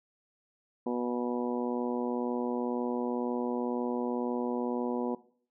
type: harmonic tone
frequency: 122 Hz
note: B2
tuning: 21 cents flat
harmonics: 2 / 3 / 4 / 5 / 6 / 7 / 8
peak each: -32 / -35 / -36 / -43 / -43 / -43 / -43 dBFS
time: 0.86-5.15 s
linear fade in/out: 5 ms
effects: noise-tail reverb RT60 0.5 s tail -18 dB re dry